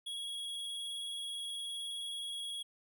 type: tone with vibrato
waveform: square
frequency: 3322 Hz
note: G#7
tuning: in tune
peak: -39 dBFS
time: 0.06-2.63 s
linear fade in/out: 10 ms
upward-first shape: sine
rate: 19 Hz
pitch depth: 16 cents each way
effects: none